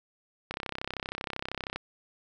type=click train; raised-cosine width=0.3 ms; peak=-17 dBFS; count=42; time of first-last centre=0.51-1.76 s; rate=32.8 Hz; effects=none